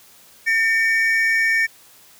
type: tone pair together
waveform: triangle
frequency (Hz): 1806 / 2266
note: A6 / C#7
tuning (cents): +45 / +37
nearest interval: major third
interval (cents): 392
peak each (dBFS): -15 / -19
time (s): 0.46-1.67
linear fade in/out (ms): 20
effects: white hiss -49 dBFS RMS until 2.19 s + high-pass 60 Hz 12 dB/octave